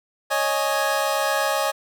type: chord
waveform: 25% pulse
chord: C# suspended second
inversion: none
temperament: equal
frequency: 554.4 / 622.3 / 830.6 Hz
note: C#5 / D#5 / G#5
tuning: 0 / 0 / 0 cents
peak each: -21 dBFS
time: 0.3-1.72 s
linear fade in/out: 20 ms
effects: none